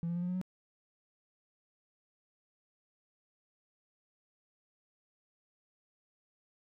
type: tone with pitch steps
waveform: triangle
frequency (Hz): 168.5 / 171.64 / 174.85 / 178.11 / 181.43 / 184.82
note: E3 / F3 / F3 / F3 / F#3 / F#3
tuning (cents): +38 / -30 / +2 / +34 / -34 / -2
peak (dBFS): -29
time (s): 0.03-0.414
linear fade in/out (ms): 0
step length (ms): 64
effects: tanh soft clip ceiling -28 dBFS